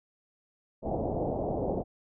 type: low-pass noise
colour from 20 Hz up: white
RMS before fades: -31 dBFS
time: 0.82-1.84 s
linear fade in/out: 50 ms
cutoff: 750 Hz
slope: 48 dB/octave
effects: none